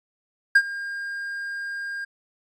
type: tone with ADSR envelope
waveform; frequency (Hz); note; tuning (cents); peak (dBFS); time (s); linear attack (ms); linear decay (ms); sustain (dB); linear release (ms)
triangle; 1610; G6; +46; -8; 0.55-2.05; 8; 59; -19; 10
effects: resampled to 24000 Hz